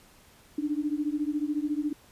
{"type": "beating tone pair", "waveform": "sine", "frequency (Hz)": [291.5, 305.5], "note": ["D4", "D#4"], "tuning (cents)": [-13, -32], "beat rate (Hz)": 14, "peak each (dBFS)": [-29, -30], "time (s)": [0.58, 1.93], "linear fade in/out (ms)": 5, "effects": ["pink hiss -57 dBFS RMS until 2.11 s", "resampled to 32000 Hz"]}